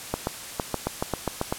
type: clicks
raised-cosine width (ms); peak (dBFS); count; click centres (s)
1; -10; 10; 0.14 / 0.271 / 0.598 / 0.743 / 0.87 / 1.025 / 1.137 / 1.277 / 1.414 / 1.525
effects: white hiss -38 dBFS RMS until 1.58 s + low-pass 12000 Hz 12 dB/octave

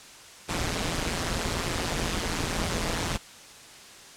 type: noise with amplitude modulation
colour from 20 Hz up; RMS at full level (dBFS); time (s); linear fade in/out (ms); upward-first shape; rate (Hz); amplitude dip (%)
pink; -25; 0.48-3.18; 20; sine; 170; 85
effects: white hiss -47 dBFS RMS until 4.16 s + low-pass 8000 Hz 12 dB/octave

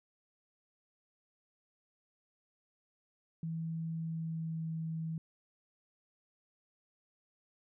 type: tone with pitch glide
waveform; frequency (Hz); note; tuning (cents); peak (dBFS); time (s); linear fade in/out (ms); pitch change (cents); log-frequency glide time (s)
sine; 163.1 to 161.51; E3 to E3; -18 to -35; -35; 3.43-5.18; 2; -17; 3.94-4.69
effects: none

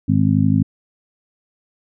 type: harmonic tone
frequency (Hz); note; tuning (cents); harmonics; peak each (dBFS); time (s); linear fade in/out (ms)
51.9; G#1; 0; 2 / 3 / 4 / 5; -18 / -18 / -18 / -18; 0.08-0.63; 10
effects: none

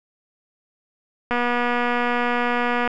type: click train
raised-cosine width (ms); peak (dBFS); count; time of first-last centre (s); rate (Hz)
0.5; -8; 380; 1.31-2.876; 242
effects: none

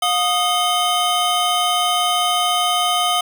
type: tone cluster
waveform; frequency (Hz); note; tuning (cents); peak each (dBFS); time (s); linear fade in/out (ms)
square; 715 / 1240 / 3073; F5 / D#6 / G7; +41 / -6 / -35; -21; 0.02-3.21; 5
effects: none

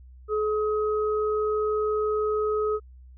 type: tone pair together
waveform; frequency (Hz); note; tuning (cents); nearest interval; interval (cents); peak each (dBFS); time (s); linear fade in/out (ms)
sine; 427 / 1266.3; G#4 / D#6; +48 / +30; octave + perfect fifth; 1882; -23 / -30; 0.28-2.8; 50
effects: added 63 Hz sine -45 dBFS peak until 3.17 s

